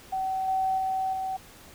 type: tone with level steps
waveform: sine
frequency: 761 Hz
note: F#5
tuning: 48 cents sharp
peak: -26 / -23 / -25 / -28 dBFS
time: 0.12-1.37 s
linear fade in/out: 10 ms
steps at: 0.48 / 0.78 / 1.13 s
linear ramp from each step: 2 ms
effects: pink hiss -50 dBFS RMS until 1.74 s